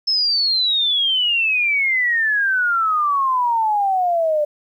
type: exponential sweep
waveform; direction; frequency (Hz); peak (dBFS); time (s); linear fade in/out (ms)
sine; down; 5274 to 587.3; -15; 0.07-4.45; 10
effects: 9-bit